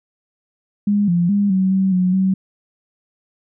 sine tone with pitch steps, 204.8 / 173.3 / 202.6 / 188.8 / 191.2 / 182.7 / 189.8 Hz, G#3 / F3 / G#3 / F#3 / G3 / F#3 / F#3, -24 / -13 / -43 / +35 / -43 / -22 / +44 cents, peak -13 dBFS, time 0.87-2.34 s, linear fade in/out 5 ms, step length 210 ms, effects none

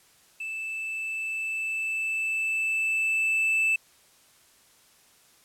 triangle tone with level ramp, 2637 Hz, E7, in tune, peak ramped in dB -30 to -19 dBFS, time 0.4-3.76 s, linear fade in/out 5 ms, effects white hiss -59 dBFS RMS until 5.44 s + low-pass 12000 Hz 12 dB/octave

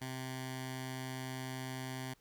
10% pulse tone with notch filter, 130 Hz, C3, 11 cents flat, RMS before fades -42 dBFS, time 0.01-2.14 s, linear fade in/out 10 ms, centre 490 Hz, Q 0.9, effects pink hiss -70 dBFS RMS until 2.2 s

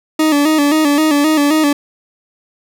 40% pulse tone with vibrato, 300 Hz, D4, 37 cents sharp, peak -9 dBFS, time 0.19-1.73 s, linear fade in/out 5 ms, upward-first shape square, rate 3.8 Hz, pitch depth 71 cents each way, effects none

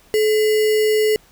sine tone with sample-and-hold, 430 Hz, A4, 40 cents flat, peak -13 dBFS, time 0.14-1.16 s, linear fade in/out 0 ms, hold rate 2450 Hz, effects pink hiss -52 dBFS RMS until 1.31 s

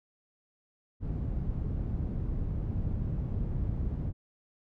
white low-pass noise, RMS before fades -32 dBFS, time 1-4.13 s, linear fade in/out 50 ms, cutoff 110 Hz, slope 12 dB/octave, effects none

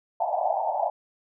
white band-pass noise, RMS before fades -26 dBFS, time 0.2-0.9 s, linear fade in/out 5 ms, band 600 to 890 Hz, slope 96 dB/octave, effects none

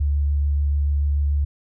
sine tone with vibrato, 72 Hz, D2, 34 cents flat, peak -17 dBFS, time 0-1.45 s, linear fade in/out 10 ms, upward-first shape sine, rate 6.9 Hz, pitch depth 12 cents each way, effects none

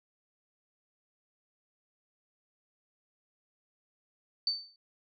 sine tone with exponential decay, 4553 Hz, C#8, 45 cents sharp, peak -24 dBFS, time 4.47-4.76 s, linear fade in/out 2 ms, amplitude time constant 61 ms, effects none

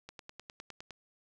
click train, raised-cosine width 0.2 ms, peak -28 dBFS, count 9, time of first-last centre 0.09-0.907 s, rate 9.79 Hz, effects none

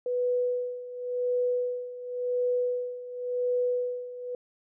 sine tone with tremolo, 493.9 Hz, B4, in tune, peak -23 dBFS, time 0.06-4.35 s, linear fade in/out 2 ms, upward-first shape sine, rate 0.92 Hz, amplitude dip 80%, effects none

